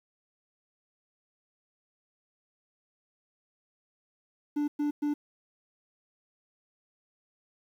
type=tone bursts; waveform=triangle; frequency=293.7 Hz; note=D4; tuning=in tune; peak=-24 dBFS; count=3; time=4.56-5.14 s; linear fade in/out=10 ms; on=120 ms; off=110 ms; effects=10-bit